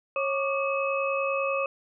sine tone cluster, 547 / 1130 / 1200 / 2567 Hz, C#5 / C#6 / D6 / E7, -23 / +33 / +37 / -47 cents, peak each -27 / -34 / -32 / -31 dBFS, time 0.16-1.66 s, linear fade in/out 2 ms, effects none

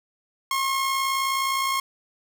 sawtooth tone with amplitude modulation, 1078 Hz, C#6, 49 cents flat, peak -17 dBFS, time 0.51-1.8 s, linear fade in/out 2 ms, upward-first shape sine, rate 59.6 Hz, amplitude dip 35%, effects none

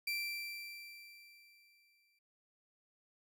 30% pulse tone with exponential decay, 2349 Hz, D7, in tune, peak -32 dBFS, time 0.07-2.19 s, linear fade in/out 5 ms, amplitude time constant 460 ms, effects none

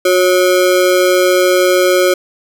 square ring-modulated tone, 455.9 Hz, A#4, 39 cents flat, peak -6 dBFS, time 0.05-2.14 s, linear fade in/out 5 ms, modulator 93.3 Hz, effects none

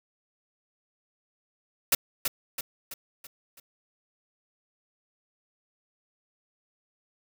white noise with echo, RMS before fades -21 dBFS, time 1.92-1.95 s, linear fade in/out 5 ms, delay 330 ms, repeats 5, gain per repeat -6 dB, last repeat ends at 3.6 s, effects none

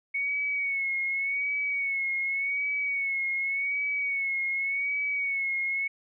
sine tone with vibrato, 2217 Hz, C#7, in tune, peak -26 dBFS, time 0.14-5.88 s, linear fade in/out 10 ms, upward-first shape sine, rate 0.87 Hz, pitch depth 50 cents each way, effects none

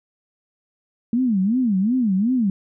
sine tone with vibrato, 220 Hz, A3, in tune, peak -16 dBFS, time 1.13-2.5 s, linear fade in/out 2 ms, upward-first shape sine, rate 2.7 Hz, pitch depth 290 cents each way, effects none

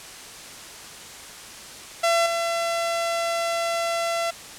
sawtooth tone with level steps, 675 Hz, E5, 41 cents sharp, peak -14 / -19 dBFS, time 2.03-4.31 s, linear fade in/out 10 ms, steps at 2.26 s, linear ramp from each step 2 ms, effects white hiss -40 dBFS RMS until 4.58 s + low-pass 9000 Hz 12 dB/octave

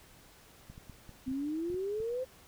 clicks, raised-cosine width 5 ms, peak -36 dBFS, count 9, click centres 0.7 / 0.779 / 0.897 / 1.093 / 1.28 / 1.315 / 1.701 / 1.744 / 2.003 s
sine exponential sweep, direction up, 253.5 to 527 Hz, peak -32 dBFS, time 1.26-2.25 s, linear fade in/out 20 ms
effects pink hiss -58 dBFS RMS until 2.47 s

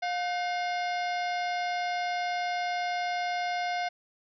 harmonic tone with a mistuned harmonic, 710 Hz, F5, 28 cents sharp, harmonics 1 / 2 / 3 / 4 / 5 / 6 / 7 / 8, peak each -29 / -38 / -37 / -46 / -45 / -47 / -46 / -52 dBFS, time 0.02-3.89 s, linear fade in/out 10 ms, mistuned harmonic 2, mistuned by +120 cents, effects none

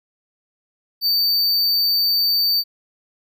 square tone, 4591 Hz, D8, 40 cents flat, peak -16 dBFS, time 1.01-2.64 s, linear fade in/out 50 ms, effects none

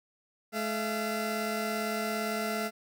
20% pulse tone pair together, 214.8 / 682 Hz, A3 / F5, -41 / -41 cents, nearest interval octave + minor sixth, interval 2000 cents, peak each -28 dBFS, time 0.52-2.71 s, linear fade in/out 50 ms, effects none

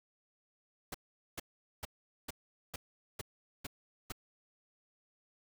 pink noise bursts, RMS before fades -41 dBFS, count 8, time 0.92-4.122 s, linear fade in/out 5 ms, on 24 ms, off 430 ms, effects none

